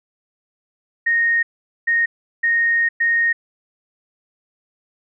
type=tone bursts at uneven times; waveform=sine; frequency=1857 Hz; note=A#6; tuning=7 cents flat; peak=-14 dBFS; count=4; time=1.06-1.43 / 1.87-2.06 / 2.43-2.89 / 3-3.33 s; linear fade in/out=10 ms; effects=none